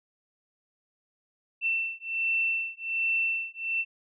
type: beating tone pair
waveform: sine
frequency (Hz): 2684 / 2685.3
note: E7 / E7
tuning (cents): +31 / +31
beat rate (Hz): 1.3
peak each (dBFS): -29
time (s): 1.61-3.85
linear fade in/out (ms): 50
effects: none